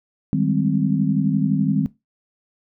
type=chord; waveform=sine; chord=Ab major seventh; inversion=second; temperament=equal; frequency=155.56 / 196 / 207.7 / 261.6 Hz; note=Eb3 / G3 / Ab3 / C4; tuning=0 / 0 / 0 / 0 cents; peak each=-21 / -22 / -24 / -22 dBFS; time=0.33-1.86 s; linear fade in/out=0 ms; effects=noise-tail reverb RT60 0.2 s tail -18 dB re dry